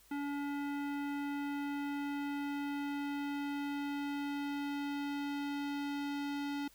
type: tone with low-pass filter sweep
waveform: square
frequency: 285.2 Hz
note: C#4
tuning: 49 cents sharp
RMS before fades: -38 dBFS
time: 0.11-6.68 s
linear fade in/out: 5 ms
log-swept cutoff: 2100 to 4100 Hz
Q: 1.1
effects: added 50 Hz sine -69 dBFS peak until 6.74 s + white hiss -64 dBFS RMS until 6.74 s